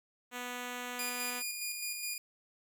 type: tone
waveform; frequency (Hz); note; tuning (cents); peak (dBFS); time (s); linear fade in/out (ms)
5% pulse; 246.4; B3; -4; -27; 0.31-1.43; 50
type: tone with tremolo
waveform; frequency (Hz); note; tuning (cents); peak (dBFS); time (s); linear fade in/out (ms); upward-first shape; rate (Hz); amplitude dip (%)
10% pulse; 2435; D#7; -38; -26; 0.99-2.18; 2; square; 4.8; 35
effects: none